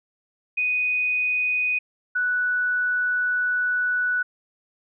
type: tone pair in turn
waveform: sine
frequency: 2489 / 1480 Hz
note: D#7 / F#6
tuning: 0 / 0 cents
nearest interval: major sixth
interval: 900 cents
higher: first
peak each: -20 dBFS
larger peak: neither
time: 0.57-1.79 / 2.15-4.23 s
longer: second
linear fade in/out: 10 ms
effects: none